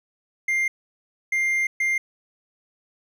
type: tone bursts at uneven times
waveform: triangle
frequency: 2100 Hz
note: C7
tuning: 6 cents sharp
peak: -18 dBFS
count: 3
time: 0.48-0.68 / 1.32-1.67 / 1.8-1.98 s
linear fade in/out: 5 ms
effects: none